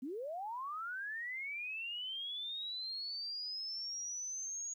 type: linear sweep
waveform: sine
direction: up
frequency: 236.8 to 6710 Hz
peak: -39 dBFS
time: 0.02-4.74 s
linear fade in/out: 10 ms
effects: 12-bit